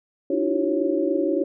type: tone cluster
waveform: sine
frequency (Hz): 293.2 / 320.1 / 343.4 / 381.8 / 551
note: D4 / D#4 / F4 / G4 / C#5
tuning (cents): -3 / +49 / -29 / -46 / -11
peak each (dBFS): -26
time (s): 0.3-1.44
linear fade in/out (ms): 5
effects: none